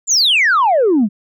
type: exponential sweep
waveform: sine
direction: down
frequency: 7459 to 188.8 Hz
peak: -8 dBFS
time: 0.07-1.09 s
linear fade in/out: 50 ms
effects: tanh soft clip ceiling -7 dBFS